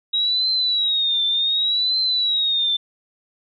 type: tone with vibrato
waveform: sine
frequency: 3815 Hz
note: A#7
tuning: 39 cents sharp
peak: -17 dBFS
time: 0.13-2.77 s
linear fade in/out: 10 ms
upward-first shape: triangle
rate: 0.67 Hz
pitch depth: 130 cents each way
effects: none